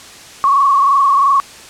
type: tone with frequency modulation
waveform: sine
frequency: 1108.7 Hz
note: C#6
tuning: in tune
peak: -8 dBFS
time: 0.44-1.4 s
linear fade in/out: 0 ms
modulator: 22.9 Hz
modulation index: 1.8
effects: white hiss -36 dBFS RMS until 1.69 s + low-pass 8000 Hz 12 dB/octave